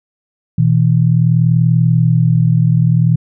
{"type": "tone pair together", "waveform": "sine", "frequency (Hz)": [121.4, 161.93], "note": ["B2", "E3"], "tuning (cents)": [-29, -31], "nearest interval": "perfect fourth", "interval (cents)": 498, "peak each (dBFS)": -11, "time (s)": [0.58, 3.16], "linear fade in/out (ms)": 5, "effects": []}